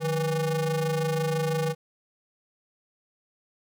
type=ring-modulated tone; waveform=square; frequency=165.5 Hz; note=E3; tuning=7 cents sharp; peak=-22 dBFS; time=0-1.75 s; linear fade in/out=50 ms; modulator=318 Hz; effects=none